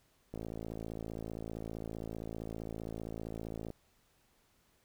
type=click train; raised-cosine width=2 ms; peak=-28 dBFS; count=187; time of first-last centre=0.34-3.703 s; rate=55.3 Hz; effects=pink hiss -71 dBFS RMS until 4.84 s